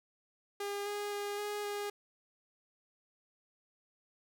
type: tone with pitch steps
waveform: sawtooth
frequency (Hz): 404.7 / 411.4 / 408.1 / 414.5 / 410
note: G#4 / G#4 / G#4 / G#4 / G#4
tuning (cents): -45 / -16 / -30 / -3 / -22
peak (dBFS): -32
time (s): 0.6-1.9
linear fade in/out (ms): 5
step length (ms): 260
effects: none